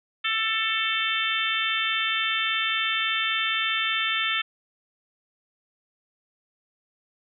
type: harmonic tone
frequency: 443.5 Hz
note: A4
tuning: 14 cents sharp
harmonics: 3 / 4 / 5 / 6 / 7 / 8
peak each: -30 / -30 / -30 / -30 / -30 / -30 dBFS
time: 0.24-4.42 s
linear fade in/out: 10 ms
effects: none